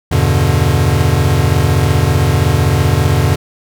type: chord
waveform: square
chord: E minor seventh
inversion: none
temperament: equal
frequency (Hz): 82.41 / 98 / 123.47 / 146.83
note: E2 / G2 / B2 / D3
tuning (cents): 0 / 0 / 0 / 0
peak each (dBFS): -16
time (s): 0.11-3.36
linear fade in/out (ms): 10
effects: none